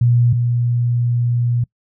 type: tone pair in turn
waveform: sine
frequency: 120.3 / 120.3 Hz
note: B2 / B2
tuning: -45 / -45 cents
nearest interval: unison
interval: 0 cents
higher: neither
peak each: -10 / -14 dBFS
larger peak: first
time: 0.01-0.33 / 0.33-1.64 s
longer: second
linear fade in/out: 5 ms
effects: noise-tail reverb RT60 0.1 s tail -25 dB re dry